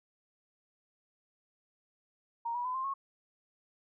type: tone with pitch steps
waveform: sine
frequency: 932.3 / 970.2 / 1009.7 / 1050.7 / 1093.4 Hz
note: A#5 / B5 / B5 / C6 / C#6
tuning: 0 / -31 / +38 / +7 / -24 cents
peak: -32 dBFS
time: 2.45-2.94 s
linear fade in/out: 10 ms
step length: 98 ms
effects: none